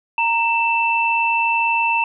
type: tone pair together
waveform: sine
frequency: 927 / 2659 Hz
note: A#5 / E7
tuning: -10 / +14 cents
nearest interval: octave + tritone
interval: 1824 cents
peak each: -18 dBFS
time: 0.18-2.04 s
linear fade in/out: 2 ms
effects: none